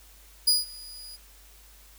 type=tone with ADSR envelope; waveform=sawtooth; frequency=4911 Hz; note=D#8; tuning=23 cents flat; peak=-14 dBFS; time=0.47-1.17 s; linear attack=9 ms; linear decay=170 ms; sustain=-24 dB; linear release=21 ms; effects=added 50 Hz sine -53 dBFS peak until 1.98 s + white hiss -55 dBFS RMS until 1.98 s